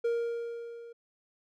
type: tone with level ramp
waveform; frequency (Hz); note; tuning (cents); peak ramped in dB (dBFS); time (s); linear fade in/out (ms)
triangle; 468; A#4; +7; -23 to -43; 0.04-0.93; 10
effects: none